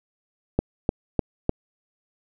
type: click train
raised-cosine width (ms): 2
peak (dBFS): -6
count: 4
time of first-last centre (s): 0.59-1.494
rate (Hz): 3.32
effects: none